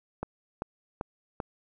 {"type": "click train", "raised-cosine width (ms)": 1, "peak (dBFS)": -18, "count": 4, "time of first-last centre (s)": [0.23, 1.402], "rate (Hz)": 2.56, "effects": []}